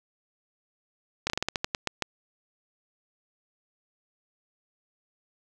slowing click train, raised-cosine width 0.2 ms, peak -9 dBFS, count 11, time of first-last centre 1.27-2.023 s, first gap 29 ms, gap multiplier 1.2, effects none

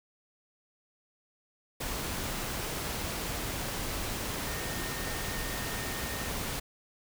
sine tone in noise, 1836 Hz, A#6, 27 cents flat, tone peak -43 dBFS, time 4.47-6.29 s, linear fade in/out 10 ms, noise pink, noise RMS -35 dBFS, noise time 1.8-6.6 s, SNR -11 dB, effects none

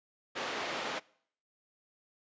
pink band-pass noise, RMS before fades -37 dBFS, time 0.35-1 s, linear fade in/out 20 ms, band 410 to 3800 Hz, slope 12 dB/octave, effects noise-tail reverb RT60 0.6 s tail -23 dB re dry + resampled to 16000 Hz

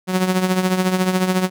sawtooth tone with tremolo, 185 Hz, F#3, in tune, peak -9 dBFS, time 0.07-1.5 s, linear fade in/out 50 ms, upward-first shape triangle, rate 14 Hz, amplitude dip 70%, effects none

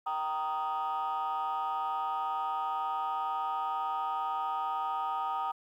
sine chord, Eb major, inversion first, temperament just, 777.8 / 933.4 / 1244.5 Hz, G5 / Bb5 / Eb6, -14 / +2 / 0 cents, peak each -33 dBFS, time 0.06-5.52 s, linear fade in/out 10 ms, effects tanh soft clip ceiling -26 dBFS + 11-bit

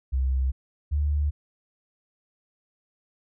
sine tone pair in turn, 65.41 / 73.42 Hz, C2 / D2, 0 / 0 cents, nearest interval major second, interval 200 cents, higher second, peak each -21 dBFS, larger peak neither, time 0.12-0.52 / 0.91-1.31 s, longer neither, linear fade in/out 20 ms, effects none

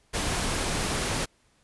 pink noise, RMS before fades -28 dBFS, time 0.13-1.26 s, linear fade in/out 20 ms, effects pink hiss -65 dBFS RMS until 1.63 s + resampled to 24000 Hz

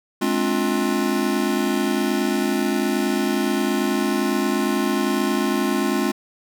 square chord, D half-diminished seventh, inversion second, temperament just, 211.4 / 264.3 / 293.7 / 352.4 Hz, Ab3 / C4 / D4 / F4, +31 / +18 / 0 / +16 cents, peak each -25 / -25 / -27 / -25 dBFS, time 0.21-6.12 s, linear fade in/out 10 ms, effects none

